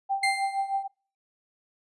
sine tone with tremolo, 784 Hz, G5, in tune, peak -22 dBFS, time 0.09-0.88 s, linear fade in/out 20 ms, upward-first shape triangle, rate 6.4 Hz, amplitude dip 85%
35% pulse tone with exponential decay, 2093 Hz, C7, in tune, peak -20 dBFS, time 0.23-0.83 s, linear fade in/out 5 ms, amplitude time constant 130 ms
effects noise-tail reverb RT60 0.4 s tail -26 dB re dry + resampled to 24000 Hz

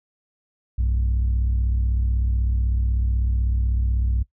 sine tone pair together, 61.42 / 97.5 Hz, B1 / G2, -9 / -9 cents, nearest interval minor sixth, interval 800 cents, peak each -17 / -26 dBFS, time 0.78-4.23 s, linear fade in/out 10 ms, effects noise-tail reverb RT60 0.1 s tail -19 dB re dry + tanh soft clip ceiling -15 dBFS

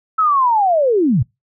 sine linear sweep, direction down, 1318.5 to 98 Hz, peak -11 dBFS, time 0.18-1.23 s, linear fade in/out 10 ms, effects noise-tail reverb RT60 0.2 s tail -25 dB re dry

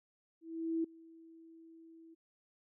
sine tone with ADSR envelope, 327.4 Hz, E4, 12 cents flat, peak -30 dBFS, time 0.41-2.15 s, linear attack 430 ms, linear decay 6 ms, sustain -24 dB, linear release 17 ms, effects none

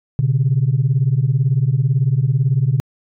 sine beating tone pair, 123.47 / 141.47 Hz, B2 / C#3, 0 / +36 cents, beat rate 18 Hz, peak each -15 dBFS, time 0.19-2.8 s, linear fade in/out 0 ms, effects tanh soft clip ceiling -7 dBFS

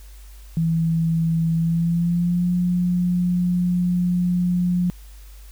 sine tone with pitch glide, 164.2 to 178.03 Hz, E3 to F3, -6 to +34 cents, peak -17 dBFS, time 0.57-4.9 s, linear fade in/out 0 ms, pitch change +140 cents, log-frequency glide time 1.55-2.51 s, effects added 50 Hz sine -39 dBFS peak until 5.51 s + white hiss -52 dBFS RMS until 5.51 s

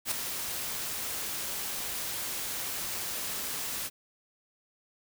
white noise with ADSR envelope, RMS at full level -28 dBFS, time 0.05-3.9 s, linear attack 64 ms, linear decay 5 ms, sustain -7 dB, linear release 40 ms, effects none

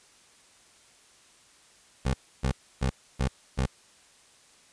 20% pulse tone bursts, 65.7 Hz, C2, 8 cents sharp, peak -19 dBFS, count 5, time 2.05-3.665 s, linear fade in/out 10 ms, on 91 ms, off 290 ms, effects white hiss -58 dBFS RMS until 4.72 s + resampled to 22050 Hz

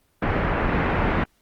pink low-pass noise, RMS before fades -22 dBFS, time 0.22-1.24 s, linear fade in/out 5 ms, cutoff 2200 Hz, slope 24 dB/octave, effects pink hiss -65 dBFS RMS until 1.41 s + Opus 24 kbps

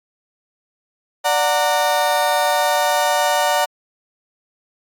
35% pulse chord, D augmented, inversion none, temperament just, 587.3 / 734.2 / 917.7 Hz, D5 / F#5 / A#5, 0 / -14 / -27 cents, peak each -18 dBFS, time 1.24-3.66 s, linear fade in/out 20 ms, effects AAC 64 kbps

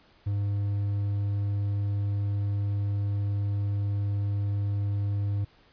triangle tone, 101.2 Hz, G#2, 44 cents flat, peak -23 dBFS, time 0.26-5.45 s, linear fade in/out 10 ms, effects pink hiss -60 dBFS RMS until 5.72 s + resampled to 11025 Hz

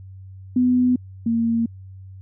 sine tone pair in turn, 249.9 / 230 Hz, B3 / A#3, +21 / -23 cents, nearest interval minor second, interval 144 cents, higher first, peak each -14 / -17 dBFS, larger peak first, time 0.56-0.96 / 1.26-1.66 s, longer neither, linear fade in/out 5 ms, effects added 95 Hz sine -37 dBFS peak until 2.21 s

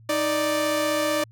sawtooth tone pair together, 311.8 / 588 Hz, D#4 / D5, +4 / +2 cents, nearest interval major seventh, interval 1098 cents, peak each -23 / -19 dBFS, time 0.09-1.24 s, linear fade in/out 5 ms, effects added 112 Hz sine -47 dBFS peak until 1.31 s

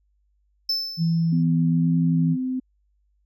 triangle tone with exponential decay, 5274 Hz, E8, in tune, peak -18 dBFS, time 0.69-1.43 s, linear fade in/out 5 ms, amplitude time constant 160 ms
sine tone with vibrato, 164.81 Hz, E3, in tune, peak -18 dBFS, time 0.97-2.37 s, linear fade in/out 50 ms, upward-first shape sine, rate 1.3 Hz, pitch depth 11 cents each way
sine tone with pitch glide, 251.6 to 257.2 Hz, B3 to C4, +32 to -30 cents, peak -23 dBFS, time 1.32-2.6 s, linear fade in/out 10 ms, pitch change +38 cents, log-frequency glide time 1.74-1.92 s
effects added 50 Hz sine -63 dBFS peak until 3.25 s

